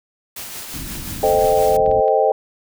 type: noise with tremolo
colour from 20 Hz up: white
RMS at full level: -30 dBFS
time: 0.36-1.77 s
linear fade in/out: 5 ms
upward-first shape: triangle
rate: 5.7 Hz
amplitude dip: 40%
type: clicks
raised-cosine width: 0.3 ms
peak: -25 dBFS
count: 10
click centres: 0.722 / 0.773 / 0.954 / 1.136 / 1.239 / 1.522 / 1.578 / 1.862 / 1.914 / 2.081 s
type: low-pass noise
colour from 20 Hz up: pink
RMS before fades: -31 dBFS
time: 0.73-2.02 s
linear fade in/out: 10 ms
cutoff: 350 Hz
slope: 96 dB/octave
type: chord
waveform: sine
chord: A half-diminished seventh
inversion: none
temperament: equal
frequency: 440 / 523.3 / 622.3 / 784 Hz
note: A4 / C5 / Eb5 / G5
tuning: 0 / 0 / 0 / 0 cents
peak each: -18 dBFS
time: 1.23-2.32 s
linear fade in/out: 2 ms
effects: none